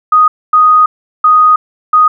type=tone bursts at uneven times; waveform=sine; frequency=1244.5 Hz; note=D#6; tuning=in tune; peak=-3 dBFS; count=4; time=0.12-0.28 / 0.53-0.86 / 1.24-1.56 / 1.93-2.08 s; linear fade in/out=5 ms; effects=none